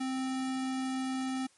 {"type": "tone", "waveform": "square", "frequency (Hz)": 261.6, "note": "C4", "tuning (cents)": 0, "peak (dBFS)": -32, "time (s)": [0, 1.47], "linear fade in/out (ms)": 10, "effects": ["white hiss -65 dBFS RMS until 1.57 s", "MP3 48 kbps"]}